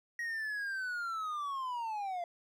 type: linear sweep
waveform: triangle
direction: down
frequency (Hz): 1896 to 680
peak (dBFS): -33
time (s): 0.19-2.24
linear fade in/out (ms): 2
effects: none